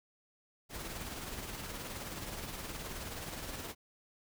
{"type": "noise with tremolo", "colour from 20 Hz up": "pink", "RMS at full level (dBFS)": -41, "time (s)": [0.69, 3.75], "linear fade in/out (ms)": 50, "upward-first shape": "sine", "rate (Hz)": 19, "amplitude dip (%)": 40, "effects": []}